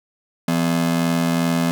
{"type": "ring-modulated tone", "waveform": "45% pulse", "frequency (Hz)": 210.8, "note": "G#3", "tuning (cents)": 26, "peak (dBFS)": -14, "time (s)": [0.48, 1.71], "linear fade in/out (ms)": 0, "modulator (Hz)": 41.3, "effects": []}